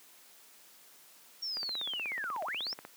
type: linear two-way sweep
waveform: sine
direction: down then up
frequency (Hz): 5588 to 587.3 to 5588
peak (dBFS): -34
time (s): 1.42-2.74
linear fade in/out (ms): 10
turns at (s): 2.44
type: click train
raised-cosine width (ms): 0.5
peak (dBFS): -28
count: 22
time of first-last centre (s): 1.57-2.85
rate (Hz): 16.4
effects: white hiss -58 dBFS RMS until 2.96 s + high-pass 200 Hz 12 dB/octave